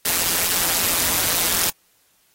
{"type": "noise with amplitude modulation", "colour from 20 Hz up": "white", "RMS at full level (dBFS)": -17, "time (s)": [0.05, 1.7], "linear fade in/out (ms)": 5, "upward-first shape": "sine", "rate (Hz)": 173, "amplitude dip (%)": 80, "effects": ["white hiss -61 dBFS RMS until 2.34 s", "AAC 48 kbps"]}